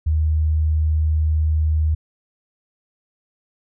sine tone, 77.78 Hz, D#2, in tune, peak -15 dBFS, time 0.06-1.95 s, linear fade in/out 10 ms, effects none

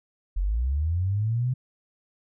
sine linear sweep, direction up, 41.91 to 130.2 Hz, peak -22 dBFS, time 0.36-1.54 s, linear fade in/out 10 ms, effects none

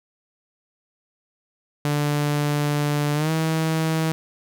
sawtooth tone with pitch glide, 146.83 to 160.12 Hz, D3 to D#3, 0 to +50 cents, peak -16 dBFS, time 1.85-4.12 s, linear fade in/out 0 ms, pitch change +150 cents, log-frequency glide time 3.14-3.31 s, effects none

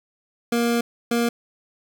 25% pulse tone bursts at uneven times, 235.5 Hz, A#3, 18 cents sharp, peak -15 dBFS, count 2, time 0.52-0.81 / 1.11-1.29 s, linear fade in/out 5 ms, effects none

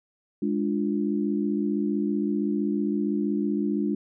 sine chord, D diminished, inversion second, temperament equal, 207.7 / 293.7 / 349.2 Hz, Ab3 / D4 / F4, 0 / 0 / 0 cents, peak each -26 / -27 / -30 dBFS, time 0.42-3.95 s, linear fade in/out 5 ms, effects none

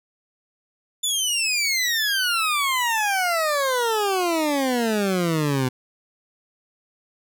20% pulse exponential sweep, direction down, 3535 to 125.3 Hz, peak -15 dBFS, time 1.03-5.69 s, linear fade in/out 10 ms, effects none

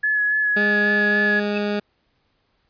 sine tone with vibrato, 1700 Hz, G#6, 40 cents sharp, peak -17 dBFS, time 0.03-1.4 s, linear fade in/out 10 ms, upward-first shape sine, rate 3.6 Hz, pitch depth 19 cents each way
20% pulse tone, 206.4 Hz, G#3, 10 cents flat, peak -16 dBFS, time 0.56-1.8 s, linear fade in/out 10 ms
sine tone with exponential growth, 2600 Hz, E7, 24 cents flat, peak -22 dBFS, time 1.5-1.58 s, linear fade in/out 5 ms, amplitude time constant 17 ms
effects pink hiss -67 dBFS RMS until 2.69 s + resampled to 11025 Hz

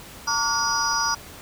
sine tone cluster, 912 / 1147 / 1429 / 4959 / 5790 Hz, A#5 / D6 / F6 / D#8 / F#8, -38 / -41 / +39 / -7 / -38 cents, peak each -27 dBFS, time 0.27-1.15 s, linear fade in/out 10 ms, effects pink hiss -42 dBFS RMS until 1.41 s

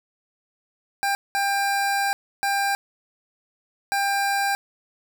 25% pulse tone bursts at uneven times, 796 Hz, G5, 26 cents sharp, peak -17 dBFS, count 4, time 1.03-1.15 / 1.35-2.13 / 2.43-2.75 / 3.92-4.55 s, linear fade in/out 0 ms, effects none

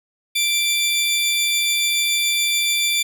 sawtooth tone pair together, 2349 / 3520 Hz, D7 / A7, 0 / 0 cents, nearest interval perfect fifth, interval 700 cents, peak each -17 dBFS, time 0.35-3.03 s, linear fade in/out 10 ms, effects none

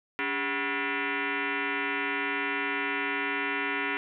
sine tone with frequency modulation, 284.5 Hz, C#4, 45 cents sharp, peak -27 dBFS, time 0.19-3.97 s, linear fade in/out 0 ms, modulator 345 Hz, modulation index 7, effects none

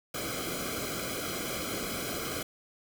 pink noise with comb filter, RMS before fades -35 dBFS, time 0.14-2.43 s, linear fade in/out 5 ms, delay 1.1 ms, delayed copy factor -1, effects none

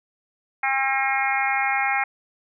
harmonic tone, 268.7 Hz, C4, 46 cents sharp, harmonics 3 / 4 / 5 / 6 / 7 / 8 / 9, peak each -24 / -33 / -30 / -30 / -29 / -25 / -30 dBFS, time 0.63-2.04 s, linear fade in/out 5 ms, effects none

